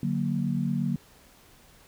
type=chord; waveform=sine; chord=D augmented; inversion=none; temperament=equal; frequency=146.83 / 185 / 233.1 Hz; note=D3 / F#3 / A#3; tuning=0 / 0 / 0 cents; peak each=-29 dBFS; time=0.03-0.96 s; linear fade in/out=2 ms; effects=pink hiss -56 dBFS RMS until 1.87 s